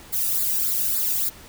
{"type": "noise with flanger", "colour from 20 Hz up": "violet", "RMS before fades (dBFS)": -23, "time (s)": [0.12, 1.3], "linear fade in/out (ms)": 20, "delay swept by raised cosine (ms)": [0.33, 0.96], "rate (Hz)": 3.5, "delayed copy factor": -0.85, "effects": ["pink hiss -45 dBFS RMS until 1.48 s"]}